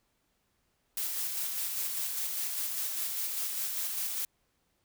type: noise with tremolo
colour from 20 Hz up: blue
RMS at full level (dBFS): -33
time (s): 0.97-4.25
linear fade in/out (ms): 2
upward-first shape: square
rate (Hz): 5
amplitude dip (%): 25
effects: pink hiss -75 dBFS RMS until 4.84 s